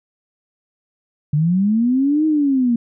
sine linear two-way sweep, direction up then down, 142.4 to 315.9 to 230.2 Hz, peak -13 dBFS, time 1.33-2.76 s, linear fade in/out 5 ms, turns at 2.26 s, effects none

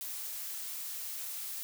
blue noise, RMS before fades -40 dBFS, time 0.01-1.63 s, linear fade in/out 0 ms, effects none

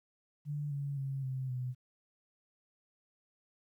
sine tone with pitch steps, 146.7 / 141.29 / 136.09 / 131.07 / 126.24 Hz, D3 / C#3 / C#3 / C3 / B2, -2 / +33 / -32 / +3 / +38 cents, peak -34 dBFS, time 0.45-1.75 s, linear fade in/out 50 ms, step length 260 ms, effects 12-bit

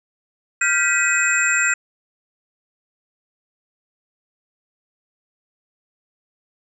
sine tone cluster, 1401 / 1562 / 1952 / 2536 / 7390 Hz, F6 / G6 / B6 / D#7 / A#8, +5 / -7 / -21 / +32 / -16 cents, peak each -22 dBFS, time 0.61-1.74 s, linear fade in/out 5 ms, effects none

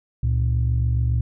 sine tone pair together, 69.3 / 116.54 Hz, C#2 / A#2, 0 / 0 cents, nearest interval major sixth, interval 900 cents, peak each -19 dBFS, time 0.23-1.21 s, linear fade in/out 5 ms, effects tanh soft clip ceiling -13 dBFS

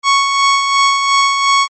sawtooth tone with tremolo, 1108.7 Hz, C#6, in tune, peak -4 dBFS, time 0.03-1.68 s, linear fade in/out 50 ms, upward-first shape sine, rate 2.8 Hz, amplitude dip 45%, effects MP3 32 kbps

